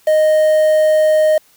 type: tone with quantisation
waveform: triangle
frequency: 620 Hz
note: D#5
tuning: 6 cents flat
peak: -7 dBFS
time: 0.07-1.38 s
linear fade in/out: 5 ms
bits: 5
effects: white hiss -52 dBFS RMS until 1.56 s